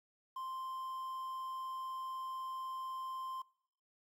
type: tone with quantisation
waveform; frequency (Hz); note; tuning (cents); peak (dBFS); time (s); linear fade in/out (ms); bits
triangle; 1046; C6; -1; -38; 0.36-3.42; 5; 11
effects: noise-tail reverb RT60 0.7 s tail -23 dB re dry